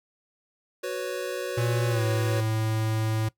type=chord; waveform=square; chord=F# suspended fourth; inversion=none; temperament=equal; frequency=370 / 493.9 / 554.4 Hz; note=F#4 / B4 / C#5; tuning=0 / 0 / 0 cents; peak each=-34 dBFS; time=0.83-2.41 s; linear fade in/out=10 ms
type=tone with pitch glide; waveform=square; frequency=118 to 110.1 Hz; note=A#2 to A2; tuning=+22 to +2 cents; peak=-25 dBFS; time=1.57-3.29 s; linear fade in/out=10 ms; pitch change=-120 cents; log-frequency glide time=1.89-2.03 s
effects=noise-tail reverb RT60 0.1 s tail -19 dB re dry